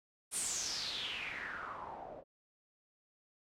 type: noise with low-pass filter sweep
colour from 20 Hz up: white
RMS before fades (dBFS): -41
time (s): 0.31-2.24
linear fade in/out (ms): 50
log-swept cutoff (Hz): 9800 to 540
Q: 5.6
effects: none